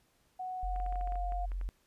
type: tone with pitch glide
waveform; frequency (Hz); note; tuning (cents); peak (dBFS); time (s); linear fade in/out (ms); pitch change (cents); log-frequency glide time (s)
sine; 740 to 709.9; F#5 to F5; 0 to +28; -36; 0.39-1.46; 10; -72; 0.57-1.21
type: tone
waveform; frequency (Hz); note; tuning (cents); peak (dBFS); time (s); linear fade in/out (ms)
sine; 44.98; F#1; -48; -33; 0.63-1.69; 0
type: clicks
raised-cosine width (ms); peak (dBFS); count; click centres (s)
0.5; -36; 12; 0.761 / 0.801 / 0.863 / 0.925 / 0.957 / 1.011 / 1.074 / 1.122 / 1.156 / 1.322 / 1.518 / 1.613
effects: pink hiss -71 dBFS RMS until 1.86 s + resampled to 32000 Hz